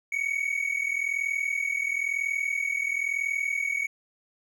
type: tone pair together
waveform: triangle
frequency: 2217 / 2258 Hz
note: C#7 / C#7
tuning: 0 / +31 cents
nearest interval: unison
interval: 31 cents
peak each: -27 dBFS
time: 0.12-3.87 s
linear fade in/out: 5 ms
effects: none